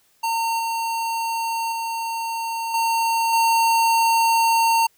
square tone with level steps, 913 Hz, A#5, 36 cents flat, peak -21 / -23 / -25 / -19 / -16 dBFS, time 0.23-4.87 s, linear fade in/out 10 ms, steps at 0.59 / 1.72 / 2.74 / 3.33 s, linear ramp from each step 2 ms, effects white hiss -61 dBFS RMS until 4.97 s

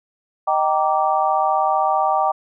sine chord, Eb major seventh, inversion none, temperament just, 622.3 / 777.8 / 933.4 / 1166.7 Hz, Eb5 / G5 / Bb5 / D6, 0 / -14 / +2 / -12 cents, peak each -23 / -18 / -23 / -22 dBFS, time 0.47-2.32 s, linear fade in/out 10 ms, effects none

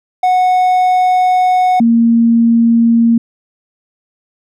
triangle / sine tone pair in turn, 735 / 231.5 Hz, F#5 / A#3, -12 / -12 cents, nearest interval octave + minor sixth, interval 2000 cents, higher first, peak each -6 dBFS, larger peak neither, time 0.23-1.8 / 1.8-3.18 s, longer first, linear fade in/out 5 ms, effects none

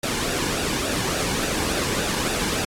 pink noise with flanger, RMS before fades -24 dBFS, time 0.03-2.65 s, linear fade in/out 5 ms, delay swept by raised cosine 0.93 to 1.58 ms, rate 3.5 Hz, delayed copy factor -0.55, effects low-pass 10000 Hz 12 dB/octave + AAC 64 kbps

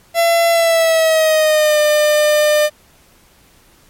45% pulse tone with pitch glide, 675 to 601.4 Hz, E5 to D5, +41 to +41 cents, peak -10 dBFS, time 0.14-2.7 s, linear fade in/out 50 ms, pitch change -200 cents, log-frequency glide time 0.51-1.79 s, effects pink hiss -50 dBFS RMS until 3.89 s + MP3 64 kbps

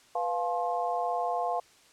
sine tone cluster, 493.6 / 701 / 859 / 1062 Hz, B4 / F5 / A5 / C6, -1 / +6 / -42 / +25 cents, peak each -35 / -29 / -35 / -36 dBFS, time 0.15-1.6 s, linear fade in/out 5 ms, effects white hiss -59 dBFS RMS until 1.92 s + low-pass 8000 Hz 12 dB/octave

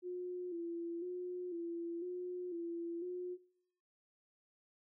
sine tone with vibrato, 349.2 Hz, F4, in tune, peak -39 dBFS, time 0.02-3.38 s, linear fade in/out 50 ms, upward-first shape square, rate 1 Hz, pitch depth 51 cents each way, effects noise-tail reverb RT60 0.7 s tail -21 dB re dry

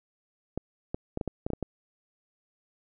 clicks, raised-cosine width 2 ms, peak -17 dBFS, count 9, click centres 0.576 / 0.945 / 1.174 / 1.212 / 1.277 / 1.465 / 1.503 / 1.534 / 1.627 s, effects none

